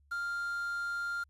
triangle tone with quantisation, 1396.9 Hz, F6, in tune, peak -31 dBFS, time 0.11-1.24 s, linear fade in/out 10 ms, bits 9, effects added 71 Hz sine -63 dBFS peak until 1.29 s + resampled to 32000 Hz

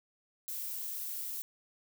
violet noise, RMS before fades -39 dBFS, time 0.48-1.42 s, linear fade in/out 0 ms, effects none

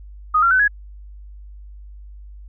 sine tone with pitch steps, 1244.5 / 1372.9 / 1514.6 / 1670.8 Hz, D#6 / F6 / F#6 / G#6, 0 / -30 / +40 / +10 cents, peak -12 dBFS, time 0.34-0.68 s, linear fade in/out 10 ms, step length 85 ms, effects added 50 Hz sine -36 dBFS peak until 2.48 s

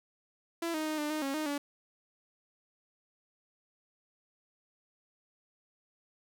sawtooth tone with pitch steps, 335.6 / 311.2 / 309.4 / 298.2 / 308.3 / 273.8 / 309 / 286.8 Hz, E4 / D#4 / D#4 / D4 / D#4 / C#4 / D#4 / D4, +31 / 0 / -10 / +27 / -16 / -21 / -12 / -41 cents, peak -28 dBFS, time 0.62-1.58 s, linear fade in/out 5 ms, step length 120 ms, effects none

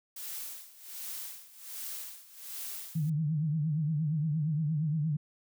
blue noise with tremolo, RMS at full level -39 dBFS, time 0.16-3.1 s, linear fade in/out 5 ms, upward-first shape sine, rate 1.3 Hz, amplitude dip 85%
sine tone with vibrato, 154 Hz, D#3, 17 cents flat, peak -27 dBFS, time 2.95-5.17 s, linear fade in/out 10 ms, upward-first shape triangle, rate 8.6 Hz, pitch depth 130 cents each way
effects none

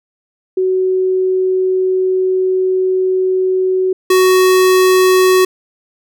sine / square tone pair in turn, 373.6 / 371.8 Hz, F#4 / F#4, +17 / +8 cents, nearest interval unison, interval 9 cents, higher first, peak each -11 / -8 dBFS, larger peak second, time 0.57-3.93 / 4.1-5.45 s, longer first, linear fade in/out 5 ms, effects none

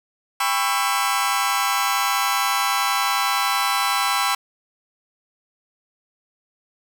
sawtooth chord, C# half-diminished seventh, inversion second, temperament just, 798.3 / 997.9 / 1108.7 / 1330.5 Hz, G5 / B5 / C#6 / E6, +31 / +18 / 0 / +16 cents, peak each -21 dBFS, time 0.4-4.35 s, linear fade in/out 5 ms, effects none

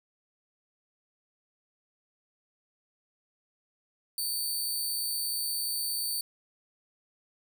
15% pulse tone with amplitude modulation, 4557 Hz, C#8, 47 cents sharp, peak -22 dBFS, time 4.18-6.21 s, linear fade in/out 2 ms, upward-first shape sine, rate 143 Hz, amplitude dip 25%, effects none

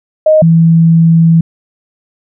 sine tone pair in turn, 622.3 / 164.83 Hz, D#5 / E3, 0 / 0 cents, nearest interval octave + major seventh, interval 2300 cents, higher first, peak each -3 dBFS, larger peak neither, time 0.26-0.42 / 0.42-1.41 s, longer second, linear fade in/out 5 ms, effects none

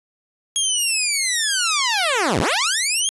10% pulse linear two-way sweep, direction down then up, 3300 to 59.7 to 3300 Hz, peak -9 dBFS, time 0.56-3.09 s, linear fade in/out 0 ms, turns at 2.4 s, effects resampled to 24000 Hz

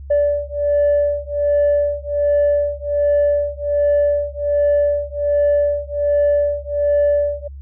sine beating tone pair, 580 / 581.3 Hz, D5 / D5, -22 / -18 cents, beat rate 1.3 Hz, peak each -16 dBFS, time 0.1-7.48 s, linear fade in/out 10 ms, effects tanh soft clip ceiling -9 dBFS + added 69 Hz sine -31 dBFS peak until 7.61 s

